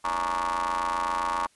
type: ring-modulated tone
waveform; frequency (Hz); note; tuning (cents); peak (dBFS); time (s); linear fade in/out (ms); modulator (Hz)
30% pulse; 87.5; F2; +4; -20; 0.04-1.47; 10; 1020
effects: white hiss -63 dBFS RMS until 1.55 s + resampled to 24000 Hz